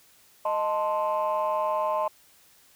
sine chord, A diminished, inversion second, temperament equal, 622.3 / 880 / 1046.5 Hz, Eb5 / A5 / C6, 0 / 0 / 0 cents, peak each -26 / -28 / -27 dBFS, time 0.45-2.08 s, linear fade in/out 5 ms, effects tanh soft clip ceiling -18 dBFS + white hiss -58 dBFS RMS until 2.75 s

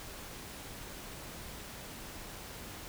silence, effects pink hiss -46 dBFS RMS until 2.88 s

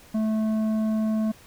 sine tone with tanh clipping, 218 Hz, A3, 16 cents flat, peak -23 dBFS, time 0.14-1.32 s, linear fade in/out 10 ms, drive 9 dB, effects pink hiss -51 dBFS RMS until 1.46 s

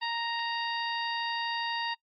harmonic tone, 932.3 Hz, A#5, in tune, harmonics 1 / 2 / 3 / 4 / 5, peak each -33 / -36 / -38 / -39 / -40 dBFS, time 0.01-1.95 s, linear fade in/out 20 ms, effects noise-tail reverb RT60 0.1 s tail -23 dB re dry + Opus 24 kbps

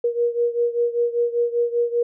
sine beating tone pair, 473.5 / 478.6 Hz, A#4 / A#4, +27 / +46 cents, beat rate 5.1 Hz, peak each -20 / -23 dBFS, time 0.04-2.03 s, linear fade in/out 5 ms, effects none

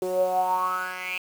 10% pulse tone with band-pass filter sweep, 183.5 Hz, F#3, 14 cents flat, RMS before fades -26 dBFS, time 0.02-1.18 s, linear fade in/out 2 ms, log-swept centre 410 to 2600 Hz, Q 9.5, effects 7-bit

